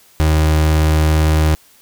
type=tone; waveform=35% pulse; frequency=77.78 Hz; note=D#2; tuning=in tune; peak=-9 dBFS; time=0.2-1.55 s; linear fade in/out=0 ms; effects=white hiss -49 dBFS RMS until 1.81 s

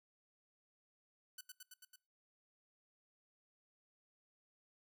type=tone with echo; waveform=5% pulse; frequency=1497 Hz; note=F#6; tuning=20 cents sharp; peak=-36 dBFS; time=1.38-1.41 s; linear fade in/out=5 ms; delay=110 ms; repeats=5; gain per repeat=-2 dB; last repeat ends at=1.96 s; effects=noise-tail reverb RT60 0.4 s tail -24 dB re dry

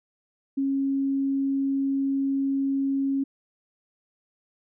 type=tone; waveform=sine; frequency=273.3 Hz; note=C#4; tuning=24 cents flat; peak=-22 dBFS; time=0.57-3.24 s; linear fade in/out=10 ms; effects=none

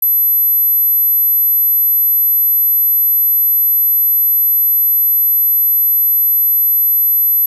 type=tone; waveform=sine; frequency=12000 Hz; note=F#9; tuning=23 cents sharp; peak=-9 dBFS; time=0.02-7.46 s; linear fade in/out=5 ms; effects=none

